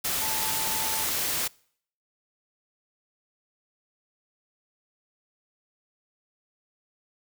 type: tone in noise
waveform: sine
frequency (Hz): 880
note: A5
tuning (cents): 0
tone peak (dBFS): -35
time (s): 0.21-1.04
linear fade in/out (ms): 10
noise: white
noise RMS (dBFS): -28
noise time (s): 0.04-1.48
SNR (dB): -10
effects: noise-tail reverb RT60 0.6 s tail -25 dB re dry